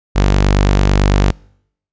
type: tone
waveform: sawtooth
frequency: 49 Hz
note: G1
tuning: in tune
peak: -5 dBFS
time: 0.15-1.32 s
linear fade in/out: 20 ms
effects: noise-tail reverb RT60 0.7 s tail -26 dB re dry + resampled to 16000 Hz